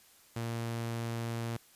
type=tone; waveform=sawtooth; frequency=116 Hz; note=A#2; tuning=8 cents flat; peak=-30 dBFS; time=0.36-1.57 s; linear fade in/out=5 ms; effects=white hiss -61 dBFS RMS until 1.75 s + resampled to 32000 Hz